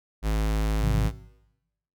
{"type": "tone", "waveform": "square", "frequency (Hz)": 53.3, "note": "G#1", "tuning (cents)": 46, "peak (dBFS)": -23, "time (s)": [0.22, 1.12], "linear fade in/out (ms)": 50}
{"type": "chord", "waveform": "sine", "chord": "F minor", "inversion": "first", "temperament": "equal with one note detuned", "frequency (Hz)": [103.83, 130.81, 170.13], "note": ["Ab2", "C3", "F3"], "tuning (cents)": [0, 0, -45], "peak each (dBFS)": [-29, -27, -32], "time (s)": [0.8, 1.1], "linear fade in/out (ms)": 50}
{"effects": ["noise-tail reverb RT60 0.9 s tail -18 dB re dry"]}